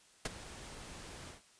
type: noise with ADSR envelope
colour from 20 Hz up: pink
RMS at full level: -32 dBFS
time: 0.25-1.42 s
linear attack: 5 ms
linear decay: 22 ms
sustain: -17 dB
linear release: 130 ms
effects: white hiss -64 dBFS RMS until 1.59 s + resampled to 22050 Hz